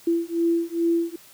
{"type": "beating tone pair", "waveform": "sine", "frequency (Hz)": [335.3, 337.7], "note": ["E4", "E4"], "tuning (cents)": [30, 42], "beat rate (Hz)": 2.4, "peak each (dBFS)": -23, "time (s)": [0.07, 1.16], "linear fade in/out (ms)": 5, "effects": ["white hiss -50 dBFS RMS until 1.33 s"]}